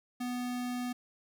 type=tone; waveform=square; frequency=246.9 Hz; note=B3; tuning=in tune; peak=-34 dBFS; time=0.2-0.93 s; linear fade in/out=10 ms; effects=none